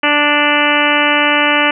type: harmonic tone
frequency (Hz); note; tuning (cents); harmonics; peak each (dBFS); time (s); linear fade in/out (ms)
293.7; D4; 0; 1 / 2 / 3 / 4 / 5 / 6 / 7 / 8 / 9 / 10; -19 / -19 / -19 / -19 / -19 / -19 / -19 / -19 / -19 / -19; 0.03-1.71; 5
effects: none